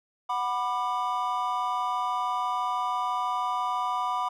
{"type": "chord", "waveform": "triangle", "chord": "B minor", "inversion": "second", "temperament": "equal with one note detuned", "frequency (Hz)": [740, 987.8, 1193.8], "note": ["F#5", "B5", "D6"], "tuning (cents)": [0, 0, 28], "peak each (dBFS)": [-30, -27, -29], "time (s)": [0.29, 4.29], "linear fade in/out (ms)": 10, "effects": []}